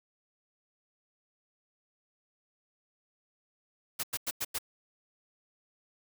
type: noise bursts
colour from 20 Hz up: white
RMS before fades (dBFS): -33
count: 5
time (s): 3.99-4.587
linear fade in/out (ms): 10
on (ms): 45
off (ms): 93
effects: none